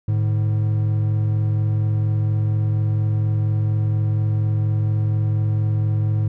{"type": "tone pair together", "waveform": "triangle", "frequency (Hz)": [106.77, 151], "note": ["G#2", "D3"], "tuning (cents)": [48, 48], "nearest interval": "tritone", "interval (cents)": 600, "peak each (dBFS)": [-15, -25], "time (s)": [0.08, 6.28], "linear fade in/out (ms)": 5, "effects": []}